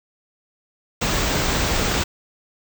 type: band-stop noise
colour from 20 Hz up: pink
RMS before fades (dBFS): -21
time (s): 1.01-2.04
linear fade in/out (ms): 10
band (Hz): 8300 to 15000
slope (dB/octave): 96
effects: none